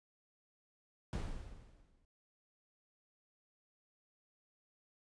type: noise with exponential decay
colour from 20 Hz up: brown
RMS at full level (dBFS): -35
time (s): 1.13-2.05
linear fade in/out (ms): 0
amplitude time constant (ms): 200
effects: resampled to 22050 Hz